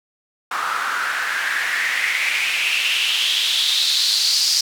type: noise with band-pass filter sweep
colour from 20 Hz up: white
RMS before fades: -20 dBFS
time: 0.51-4.61 s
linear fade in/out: 5 ms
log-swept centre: 1200 to 5000 Hz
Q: 5
effects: none